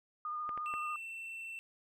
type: tone with vibrato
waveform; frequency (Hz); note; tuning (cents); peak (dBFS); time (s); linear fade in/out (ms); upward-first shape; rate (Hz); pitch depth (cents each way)
sine; 1219; D#6; -36; -36; 0.25-0.96; 2; triangle; 14; 23
type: clicks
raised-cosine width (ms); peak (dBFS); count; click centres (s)
0.5; -30; 3; 0.492 / 0.576 / 0.739
type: tone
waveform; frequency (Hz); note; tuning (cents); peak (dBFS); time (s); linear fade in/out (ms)
triangle; 2687; E7; +33; -40; 0.66-1.59; 0
effects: none